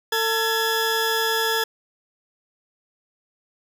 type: tone pair together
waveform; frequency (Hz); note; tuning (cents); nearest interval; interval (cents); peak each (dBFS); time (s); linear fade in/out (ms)
20% pulse; 448.6 / 1693.7; A4 / G#6; +34 / +34; octave + major seventh; 2300; -18; 0.12-1.64; 5
effects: none